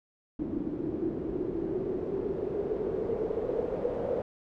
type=noise with low-pass filter sweep; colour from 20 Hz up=white; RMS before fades=-32 dBFS; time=0.39-4.22 s; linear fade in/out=2 ms; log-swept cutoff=310 to 510 Hz; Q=6.8; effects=none